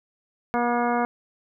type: harmonic tone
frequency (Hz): 240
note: B3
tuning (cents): -49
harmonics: 1 / 2 / 3 / 4 / 5 / 6 / 7 / 9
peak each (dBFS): -26 / -28 / -25 / -29 / -31 / -33 / -37 / -38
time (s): 0.54-1.05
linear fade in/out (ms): 0
effects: none